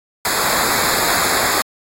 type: noise with comb filter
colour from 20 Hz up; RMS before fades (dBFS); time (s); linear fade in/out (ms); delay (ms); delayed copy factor
pink; -18; 0.25-1.62; 2; 0.34; -0.9
effects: AAC 48 kbps